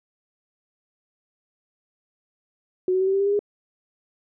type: tone with pitch steps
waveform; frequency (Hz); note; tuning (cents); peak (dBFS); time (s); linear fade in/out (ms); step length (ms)
sine; 368.3 / 374.1 / 380 / 385.9 / 392 / 398.2 / 404.4 / 410.8; F#4 / F#4 / F#4 / G4 / G4 / G4 / G#4 / G#4; -8 / +19 / +46 / -27 / 0 / +27 / -46 / -19; -18; 2.88-3.392; 2; 64
effects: none